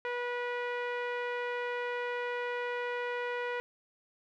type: tone with low-pass filter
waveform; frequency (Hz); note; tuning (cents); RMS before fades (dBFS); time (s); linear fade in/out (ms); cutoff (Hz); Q
sawtooth; 486.9; B4; -25; -35; 0.05-3.6; 0; 2100; 2
effects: none